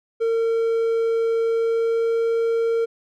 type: tone with pitch glide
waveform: triangle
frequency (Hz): 456.1 to 458.7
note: A#4 to A#4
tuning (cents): -38 to -28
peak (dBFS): -16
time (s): 0.2-2.86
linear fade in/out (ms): 20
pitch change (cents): +10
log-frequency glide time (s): 1.41-2.2
effects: none